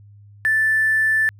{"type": "tone with hard clipping", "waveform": "triangle", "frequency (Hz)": 1760, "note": "A6", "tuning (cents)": 0, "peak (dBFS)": -15, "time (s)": [0.45, 1.29], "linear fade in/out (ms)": 0, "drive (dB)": 3, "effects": ["added 102 Hz sine -43 dBFS peak until 1.39 s"]}